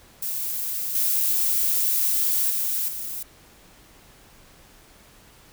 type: noise with level steps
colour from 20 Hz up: violet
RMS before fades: -28 / -22 / -25 / -32 dBFS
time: 0.22-3.23 s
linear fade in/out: 5 ms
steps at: 0.95 / 2.5 / 2.88 s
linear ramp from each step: 5 ms
effects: pink hiss -52 dBFS RMS until 5.52 s